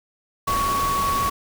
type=tone in noise; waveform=sine; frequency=1119 Hz; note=C#6; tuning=16 cents sharp; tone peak=-20 dBFS; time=0.47-1.3 s; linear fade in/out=10 ms; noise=pink; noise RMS=-28 dBFS; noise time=0.47-1.3 s; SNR=+5 dB; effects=none